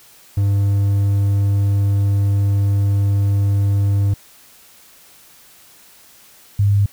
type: tone pair in turn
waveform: triangle / sine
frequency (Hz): 100 / 101.05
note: G2 / G#2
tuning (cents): +35 / -47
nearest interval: unison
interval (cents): 18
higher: second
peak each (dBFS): -11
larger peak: neither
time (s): 0.37-4.14 / 6.59-6.86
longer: first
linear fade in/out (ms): 5
effects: white hiss -47 dBFS RMS until 6.92 s